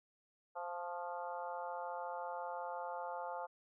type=harmonic tone with a mistuned harmonic; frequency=174.61 Hz; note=F3; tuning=in tune; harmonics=3 / 4 / 5 / 6 / 7 / 8; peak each=-46 / -46 / -44 / -52 / -51 / -54 dBFS; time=0.55-3.47 s; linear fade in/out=20 ms; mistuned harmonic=6; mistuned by=+35 cents; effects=none